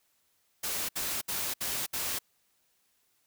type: noise bursts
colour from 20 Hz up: white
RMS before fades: -33 dBFS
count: 5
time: 0.63-2.19 s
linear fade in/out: 10 ms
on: 260 ms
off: 65 ms
effects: white hiss -72 dBFS RMS until 3.26 s